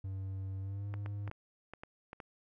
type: tone with pitch glide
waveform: triangle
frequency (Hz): 96.1 to 101.81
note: G2 to G#2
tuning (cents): -34 to -34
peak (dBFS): -35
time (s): 0.04-1.3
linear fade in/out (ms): 5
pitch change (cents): +100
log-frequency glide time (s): 0.6-0.89
type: clicks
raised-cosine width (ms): 0.5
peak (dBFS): -30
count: 8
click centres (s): 0.94 / 1.061 / 1.277 / 1.314 / 1.736 / 1.835 / 2.131 / 2.202
effects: none